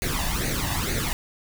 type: noise with flanger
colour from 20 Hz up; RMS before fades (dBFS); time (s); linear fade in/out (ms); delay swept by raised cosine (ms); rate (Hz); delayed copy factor
pink; -26; 0.02-1.13; 0; 0.46 to 1.12; 2.2; +0.7
effects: none